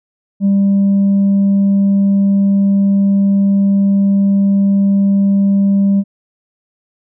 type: tone with tanh clipping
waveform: sine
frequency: 197.9 Hz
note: G3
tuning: 17 cents sharp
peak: -9 dBFS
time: 0.4-6.04 s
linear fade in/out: 50 ms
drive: 1 dB
effects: none